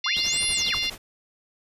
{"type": "harmonic tone", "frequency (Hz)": 698.5, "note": "F5", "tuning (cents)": 0, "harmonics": [3, 4, 5, 6, 7, 8], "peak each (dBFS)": [-32, -29, -29, -30, -35, -35], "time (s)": [0.04, 0.9], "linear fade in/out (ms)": 5}
{"type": "linear two-way sweep", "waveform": "sine", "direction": "up then down", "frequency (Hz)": [956, 10630, 956], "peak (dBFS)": -26, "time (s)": [0.06, 0.75], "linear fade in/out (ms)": 2, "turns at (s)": 0.48}
{"type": "noise with tremolo", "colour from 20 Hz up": "pink", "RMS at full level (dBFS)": -37, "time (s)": [0.16, 0.98], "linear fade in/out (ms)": 5, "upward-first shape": "sine", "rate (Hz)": 12, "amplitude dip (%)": 70}
{"effects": ["resampled to 32000 Hz"]}